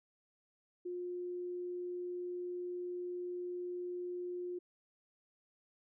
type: tone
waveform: sine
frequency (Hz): 356.2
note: F4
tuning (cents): +34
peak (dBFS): -38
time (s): 0.85-4.59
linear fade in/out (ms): 10
effects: none